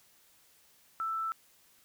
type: tone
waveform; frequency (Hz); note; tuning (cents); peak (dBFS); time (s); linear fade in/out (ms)
sine; 1324; E6; +7; -31; 1-1.32; 0
effects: white hiss -64 dBFS RMS until 1.84 s